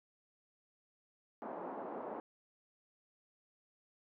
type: band-pass noise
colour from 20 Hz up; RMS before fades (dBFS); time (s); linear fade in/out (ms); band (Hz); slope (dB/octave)
white; -44; 1.42-2.2; 0; 220 to 940; 24
effects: none